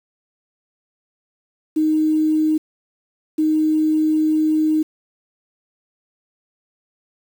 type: tone pair in turn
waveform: sine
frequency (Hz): 310.6 / 310.6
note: D#4 / D#4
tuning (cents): -3 / -3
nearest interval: unison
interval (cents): 0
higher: neither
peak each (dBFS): -14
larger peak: neither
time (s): 1.76-2.58 / 3.38-4.83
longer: second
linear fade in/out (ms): 10
effects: 7-bit